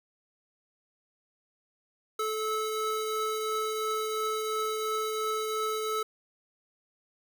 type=tone pair together; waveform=square; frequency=434.6 / 1300.9 Hz; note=A4 / E6; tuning=-21 / -23 cents; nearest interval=octave + perfect fifth; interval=1898 cents; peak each=-32 / -33 dBFS; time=2.19-6.03 s; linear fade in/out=5 ms; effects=none